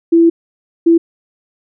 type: tone bursts at uneven times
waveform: sine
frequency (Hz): 334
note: E4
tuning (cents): +23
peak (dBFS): -5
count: 2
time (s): 0.12-0.3 / 0.86-0.98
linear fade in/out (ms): 10
effects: none